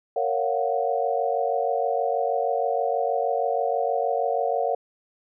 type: chord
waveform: sine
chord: Gb major seventh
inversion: first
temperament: just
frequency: 462.5 / 555 / 693.7 / 740 Hz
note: Bb4 / Db5 / F5 / Gb5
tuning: -14 / +2 / -12 / 0 cents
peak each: -27 dBFS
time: 0.16-4.75 s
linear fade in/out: 5 ms
effects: none